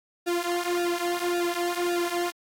sawtooth tone with flanger, 349.2 Hz, F4, in tune, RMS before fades -27 dBFS, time 0.26-2.32 s, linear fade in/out 20 ms, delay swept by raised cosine 0.92 to 3.72 ms, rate 1.8 Hz, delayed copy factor -0.8, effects AAC 64 kbps

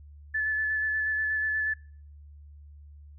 sine tone with vibrato, 1735 Hz, A6, 25 cents flat, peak -25 dBFS, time 0.34-1.74 s, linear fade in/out 10 ms, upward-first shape square, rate 8.3 Hz, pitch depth 11 cents each way, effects noise-tail reverb RT60 0.5 s tail -24 dB re dry + added 73 Hz sine -46 dBFS peak until 3.18 s

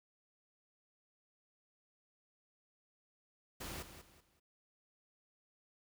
pink noise with echo, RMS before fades -45 dBFS, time 3.6-3.83 s, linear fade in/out 10 ms, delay 190 ms, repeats 3, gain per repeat -10 dB, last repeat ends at 4.4 s, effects none

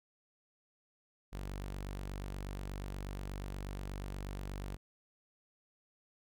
sawtooth tone, 48.33 Hz, G1, 24 cents flat, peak -36 dBFS, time 1.32-4.77 s, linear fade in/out 20 ms, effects none

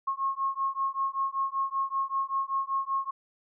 sine beating tone pair, 1082 / 1087.2 Hz, C#6 / C#6, -42 / -34 cents, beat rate 5.2 Hz, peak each -30 dBFS, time 0.07-3.11 s, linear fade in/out 10 ms, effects none

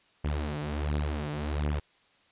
sawtooth beating tone pair, 73.42 / 74.82 Hz, D2 / D2, 0 / +33 cents, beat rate 1.4 Hz, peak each -28 dBFS, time 0.24-1.8 s, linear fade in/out 10 ms, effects white hiss -64 dBFS RMS until 2.31 s + resampled to 8000 Hz

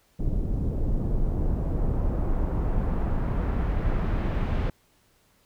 brown noise with low-pass filter sweep, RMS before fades -25 dBFS, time 0.19-4.7 s, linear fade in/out 5 ms, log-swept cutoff 350 to 2800 Hz, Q 0.85, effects pink hiss -64 dBFS RMS until 5.45 s

